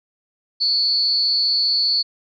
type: tone with amplitude modulation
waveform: sine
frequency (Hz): 4435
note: C#8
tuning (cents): 0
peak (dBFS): -12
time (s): 0.6-2.03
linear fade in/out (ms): 20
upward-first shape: sine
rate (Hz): 265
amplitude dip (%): 80
effects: none